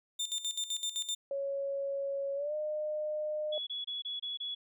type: tone with tremolo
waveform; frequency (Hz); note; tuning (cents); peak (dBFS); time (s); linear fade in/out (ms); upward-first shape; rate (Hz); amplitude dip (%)
30% pulse; 3600; A7; +39; -29; 0.19-1.15; 10; square; 7.8; 75
type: tone with pitch glide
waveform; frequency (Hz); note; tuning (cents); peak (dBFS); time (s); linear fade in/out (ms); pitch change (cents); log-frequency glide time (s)
sine; 554.4 to 608.1; C#5 to D#5; 0 to -40; -32; 1.31-3.58; 2; +160; 2.35-2.54
type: tone bursts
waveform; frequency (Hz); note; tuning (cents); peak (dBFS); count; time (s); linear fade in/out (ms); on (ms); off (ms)
sine; 3383; G#7; +31; -35; 6; 3.52-4.55; 10; 150; 26
effects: none